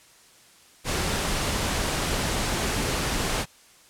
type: noise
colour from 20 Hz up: pink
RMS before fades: -26 dBFS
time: 0.84-3.46 s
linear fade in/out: 50 ms
effects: white hiss -54 dBFS RMS until 3.89 s + low-pass 10000 Hz 12 dB/octave